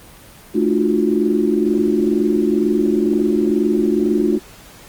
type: tone cluster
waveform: sine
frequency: 218 / 298 / 345 / 367.1 Hz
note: A3 / D4 / F4 / F#4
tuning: -16 / +25 / -21 / -14 cents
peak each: -19 dBFS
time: 0.54-4.39 s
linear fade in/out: 20 ms
effects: pink hiss -42 dBFS RMS until 4.88 s + Opus 24 kbps